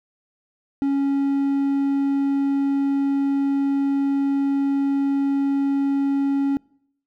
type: tone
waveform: triangle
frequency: 277.3 Hz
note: C#4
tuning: 1 cent sharp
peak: -16 dBFS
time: 0.82-6.57 s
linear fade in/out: 0 ms
effects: noise-tail reverb RT60 0.7 s tail -26 dB re dry

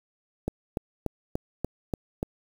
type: click train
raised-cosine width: 2 ms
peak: -14 dBFS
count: 7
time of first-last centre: 0.48-2.229 s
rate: 3.43 Hz
effects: 7-bit

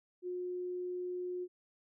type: tone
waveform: sine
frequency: 360 Hz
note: F#4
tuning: 47 cents flat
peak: -36 dBFS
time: 0.22-1.48 s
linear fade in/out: 50 ms
effects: none

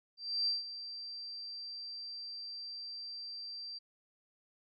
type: tone with ADSR envelope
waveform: sine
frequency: 4699 Hz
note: D8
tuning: in tune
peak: -28 dBFS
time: 0.17-3.79 s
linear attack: 300 ms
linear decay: 160 ms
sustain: -13 dB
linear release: 15 ms
effects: MP3 96 kbps

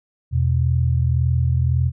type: tone pair together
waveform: sine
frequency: 83.37 / 125.2 Hz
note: E2 / B2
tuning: +20 / +24 cents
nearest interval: perfect fifth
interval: 704 cents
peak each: -18 dBFS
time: 0.31-1.92 s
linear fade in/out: 50 ms
effects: none

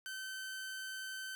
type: tone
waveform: sawtooth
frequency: 1537 Hz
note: G6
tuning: 35 cents flat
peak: -38 dBFS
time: 0.06-1.35 s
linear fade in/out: 0 ms
effects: 12-bit

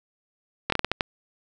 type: slowing click train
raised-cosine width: 0.3 ms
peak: -6 dBFS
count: 7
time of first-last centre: 0.7-1.008 s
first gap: 23 ms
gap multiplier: 1.32
effects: none

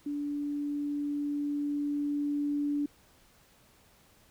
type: tone with level ramp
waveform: sine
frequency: 290 Hz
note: D4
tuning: 22 cents flat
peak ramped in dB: -31 to -27 dBFS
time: 0.06-2.86 s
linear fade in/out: 5 ms
effects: pink hiss -62 dBFS RMS until 4.3 s

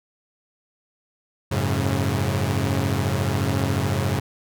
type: tone cluster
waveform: sawtooth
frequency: 91.4 / 105.5 / 136.5 Hz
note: F#2 / G#2 / C#3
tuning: -21 / +28 / -26 cents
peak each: -21 dBFS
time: 1.51-4.2 s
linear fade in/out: 10 ms
effects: none

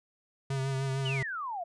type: tone with vibrato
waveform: square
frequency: 134.7 Hz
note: C#3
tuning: 49 cents flat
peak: -30 dBFS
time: 0.5-1.23 s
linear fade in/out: 5 ms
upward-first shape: triangle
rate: 6.6 Hz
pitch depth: 36 cents each way
type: exponential sweep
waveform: sine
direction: down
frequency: 3101 to 658 Hz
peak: -33 dBFS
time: 1.05-1.64 s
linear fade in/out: 10 ms
effects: resampled to 22050 Hz

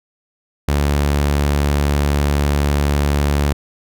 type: tone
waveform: sawtooth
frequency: 72 Hz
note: D2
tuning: 34 cents flat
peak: -10 dBFS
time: 0.68-3.53 s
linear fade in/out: 5 ms
effects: none

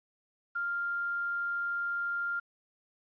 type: tone with quantisation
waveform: sine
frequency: 1396.9 Hz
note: F6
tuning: in tune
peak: -30 dBFS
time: 0.55-2.4 s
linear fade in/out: 10 ms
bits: 10
effects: resampled to 11025 Hz

